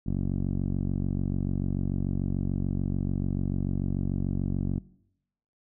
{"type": "tone with low-pass filter", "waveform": "10% pulse", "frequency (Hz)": 46.84, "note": "F#1", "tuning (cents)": 22, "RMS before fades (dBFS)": -28, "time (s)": [0.06, 4.79], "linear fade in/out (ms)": 10, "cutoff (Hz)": 250, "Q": 1, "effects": ["noise-tail reverb RT60 0.8 s tail -22 dB re dry"]}